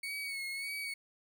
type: tone with vibrato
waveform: 35% pulse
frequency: 2217 Hz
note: C#7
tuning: in tune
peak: -35 dBFS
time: 0.03-0.94 s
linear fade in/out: 5 ms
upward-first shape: sine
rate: 1.7 Hz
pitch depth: 46 cents each way
effects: none